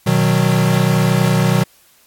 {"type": "chord", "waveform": "square", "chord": "B major", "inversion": "none", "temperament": "equal", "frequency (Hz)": [123.47, 155.56, 185], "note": ["B2", "D#3", "F#3"], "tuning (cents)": [0, 0, 0], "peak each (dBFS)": -17, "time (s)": [0.06, 1.64], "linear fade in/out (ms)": 10, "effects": ["white hiss -52 dBFS RMS until 2.06 s", "AAC 64 kbps"]}